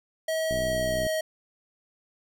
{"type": "tone with pitch glide", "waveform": "square", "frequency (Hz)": [640, 632.3], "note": ["D#5", "D#5"], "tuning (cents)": [49, 28], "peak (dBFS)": -26, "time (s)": [0.28, 1.21], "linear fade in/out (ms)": 5, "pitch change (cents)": -21, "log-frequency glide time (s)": [0.63, 1.04]}
{"type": "click train", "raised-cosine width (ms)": 3, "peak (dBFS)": -22, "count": 36, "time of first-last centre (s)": [0.51, 1.066], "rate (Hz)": 62.9}
{"effects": []}